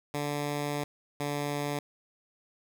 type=tone pair in turn; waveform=10% pulse; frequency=145.8 / 145.04 Hz; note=D3 / D3; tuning=-12 / -21 cents; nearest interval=unison; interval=9 cents; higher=first; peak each=-22 dBFS; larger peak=neither; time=0.14-0.84 / 1.2-1.79 s; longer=first; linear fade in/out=2 ms; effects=none